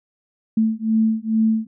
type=beating tone pair; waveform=sine; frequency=220 / 222.3 Hz; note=A3 / A3; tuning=0 / +18 cents; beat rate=2.3 Hz; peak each=-19 dBFS; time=0.57-1.67 s; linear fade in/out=5 ms; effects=none